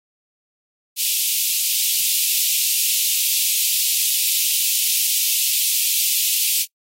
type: high-pass noise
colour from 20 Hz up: white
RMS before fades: -19 dBFS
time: 0.96-6.66 s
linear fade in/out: 50 ms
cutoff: 2500 Hz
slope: 48 dB/octave
effects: noise-tail reverb RT60 0.1 s tail -23 dB re dry + AAC 48 kbps